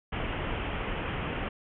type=low-pass noise; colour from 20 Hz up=pink; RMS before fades=-33 dBFS; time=0.12-1.49 s; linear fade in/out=10 ms; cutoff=3200 Hz; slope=96 dB/octave; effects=none